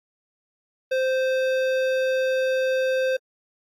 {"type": "tone with hard clipping", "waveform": "sine", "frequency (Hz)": 521, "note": "C5", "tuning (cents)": -7, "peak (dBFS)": -22, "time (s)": [0.91, 3.17], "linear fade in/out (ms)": 10, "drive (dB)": 14, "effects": ["AAC 64 kbps"]}